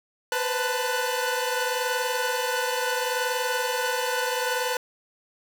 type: tone cluster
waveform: sawtooth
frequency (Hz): 493.3 / 514 / 885 / 1483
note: B4 / C5 / A5 / F#6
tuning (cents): -2 / -31 / +10 / +4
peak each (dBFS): -25 / -28 / -26 / -27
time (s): 0.32-4.77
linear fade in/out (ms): 2
effects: none